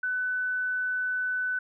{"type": "tone", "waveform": "sine", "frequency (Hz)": 1500, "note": "F#6", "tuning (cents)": 23, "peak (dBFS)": -26, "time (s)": [0.03, 1.59], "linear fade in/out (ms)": 5, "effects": []}